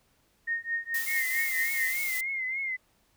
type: tone with tremolo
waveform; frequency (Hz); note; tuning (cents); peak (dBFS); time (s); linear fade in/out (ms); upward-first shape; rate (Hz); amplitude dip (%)
sine; 1849; A#6; -15; -25; 0.47-1.96; 10; triangle; 4.6; 100
type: noise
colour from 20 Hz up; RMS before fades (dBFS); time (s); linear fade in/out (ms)
blue; -35; 0.94-2.21; 5
type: tone with vibrato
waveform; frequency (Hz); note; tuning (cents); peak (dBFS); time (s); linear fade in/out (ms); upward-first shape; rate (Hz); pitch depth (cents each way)
sine; 2100; C7; +6; -29; 1.06-2.77; 20; triangle; 3.4; 79
effects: pink hiss -68 dBFS RMS until 3.16 s